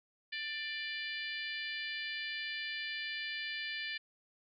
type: harmonic tone with a mistuned harmonic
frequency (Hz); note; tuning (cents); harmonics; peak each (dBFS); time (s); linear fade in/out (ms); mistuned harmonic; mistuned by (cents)
591; D5; +11; 3 / 4 / 5 / 6 / 7 / 8; -41 / -43 / -45 / -47 / -48 / -49; 0.32-3.98; 10; 6; -18
effects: none